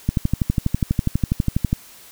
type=click train; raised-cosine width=5 ms; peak=-5 dBFS; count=21; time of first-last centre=0.09-1.729 s; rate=12.2 Hz; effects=white hiss -45 dBFS RMS until 2.11 s